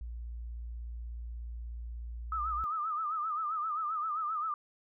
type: tone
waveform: sine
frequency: 58.27 Hz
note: A#1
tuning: in tune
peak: -38 dBFS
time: 0.01-2.64 s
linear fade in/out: 0 ms
type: tone with vibrato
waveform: sine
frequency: 1251 Hz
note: D#6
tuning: 9 cents sharp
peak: -31 dBFS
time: 2.32-4.54 s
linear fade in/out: 2 ms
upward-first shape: sine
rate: 7.6 Hz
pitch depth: 96 cents each way
effects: none